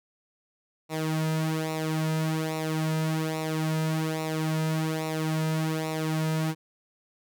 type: tone with flanger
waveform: sawtooth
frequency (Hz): 158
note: D#3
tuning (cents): +27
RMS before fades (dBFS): -28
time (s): 0.89-6.55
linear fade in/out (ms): 50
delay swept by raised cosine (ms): 0.62 to 2.72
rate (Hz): 1.2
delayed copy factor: -0.7
effects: none